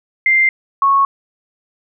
sine tone pair in turn, 2093 / 1102 Hz, C7 / C#6, 0 / -11 cents, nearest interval major seventh, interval 1111 cents, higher first, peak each -9 dBFS, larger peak neither, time 0.26-0.49 / 0.82-1.05 s, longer neither, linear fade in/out 2 ms, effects none

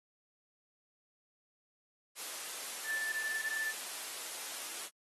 sine tone in noise, 1760 Hz, A6, in tune, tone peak -34 dBFS, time 2.84-3.74 s, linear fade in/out 50 ms, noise white, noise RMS -42 dBFS, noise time 2.15-4.9 s, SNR +5 dB, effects high-pass 400 Hz 12 dB/octave + AAC 32 kbps

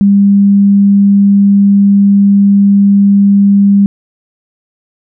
sine tone, 200 Hz, G3, 35 cents sharp, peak -3 dBFS, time 0.01-3.86 s, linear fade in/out 0 ms, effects none

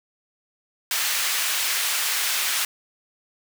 pink high-pass noise, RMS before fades -24 dBFS, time 0.91-2.65 s, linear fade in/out 2 ms, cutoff 1700 Hz, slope 12 dB/octave, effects none

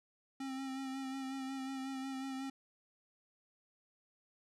square tone with vibrato, 266.6 Hz, C4, 33 cents sharp, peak -40 dBFS, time 0.4-2.5 s, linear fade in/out 5 ms, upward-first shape sine, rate 5.5 Hz, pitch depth 27 cents each way, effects low-pass 9000 Hz 12 dB/octave

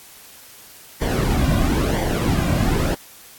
brown noise with flanger, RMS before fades -19 dBFS, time 1.01-2.95 s, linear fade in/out 10 ms, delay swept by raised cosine 0.75 to 2.35 ms, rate 1 Hz, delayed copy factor -0.65, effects white hiss -44 dBFS RMS until 3.38 s + AAC 64 kbps

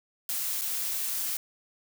blue noise with dropouts, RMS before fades -31 dBFS, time 0.29-1.37 s, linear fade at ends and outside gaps 2 ms, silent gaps 0.613-0.617 s, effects none

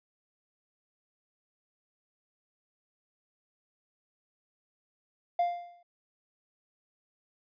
triangle tone with exponential decay, 698.5 Hz, F5, in tune, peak -19 dBFS, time 5.39-5.83 s, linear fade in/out 5 ms, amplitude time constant 95 ms, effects tanh soft clip ceiling -18 dBFS + resampled to 11025 Hz

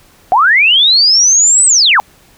sine linear two-way sweep, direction up then down, 689 to 8200 to 733 Hz, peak -5 dBFS, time 0.32-2 s, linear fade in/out 0 ms, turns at 1.66 s, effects pink hiss -46 dBFS RMS until 2.37 s

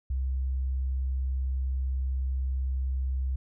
sine tone, 65.41 Hz, C2, in tune, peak -26 dBFS, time 0.1-3.36 s, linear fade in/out 5 ms, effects none

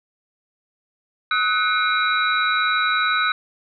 sine tone cluster, 1276 / 1487 / 2168 / 2398 / 3891 Hz, D#6 / F#6 / C#7 / D7 / B7, +43 / +8 / -39 / +36 / -27 cents, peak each -21 / -21 / -30 / -30 / -25 dBFS, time 1.31-3.32 s, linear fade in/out 2 ms, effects none

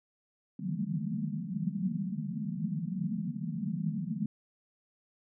pink band-pass noise, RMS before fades -34 dBFS, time 0.59-4.26 s, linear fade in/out 5 ms, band 150 to 230 Hz, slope 96 dB/octave, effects none

